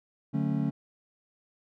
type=chord; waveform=triangle; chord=D major seventh; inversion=none; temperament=just; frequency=146.83 / 183.54 / 220.2 / 275.3 Hz; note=D3 / F#3 / A3 / C#4; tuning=0 / -14 / +2 / -12 cents; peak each=-28 / -32 / -29 / -30 dBFS; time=0.33-0.71 s; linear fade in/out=20 ms; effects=none